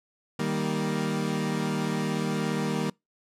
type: chord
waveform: 30% pulse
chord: Eb major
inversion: none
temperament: equal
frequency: 155.56 / 196 / 233.1 Hz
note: Eb3 / G3 / Bb3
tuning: 0 / 0 / 0 cents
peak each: -28 dBFS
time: 0.39-2.9 s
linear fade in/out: 5 ms
effects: noise-tail reverb RT60 0.2 s tail -26 dB re dry + low-pass 10000 Hz 12 dB/octave